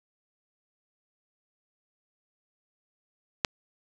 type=click; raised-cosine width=0.2 ms; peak=-5 dBFS; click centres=3.448 s; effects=7-bit